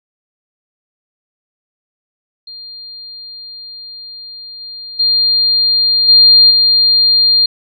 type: tone with level steps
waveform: sine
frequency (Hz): 4200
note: C8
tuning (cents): +6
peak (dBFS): -28 / -26 / -9 / -3 / -7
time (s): 2.47-7.46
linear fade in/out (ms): 5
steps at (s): 4.6 / 4.99 / 6.08 / 6.5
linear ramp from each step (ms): 10
effects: none